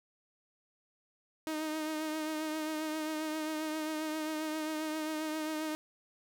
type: tone with vibrato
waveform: sawtooth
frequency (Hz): 311.1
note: D#4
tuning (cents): 0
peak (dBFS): -30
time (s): 1.47-5.75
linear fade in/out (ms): 0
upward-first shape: triangle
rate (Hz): 7.5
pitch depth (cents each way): 35
effects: none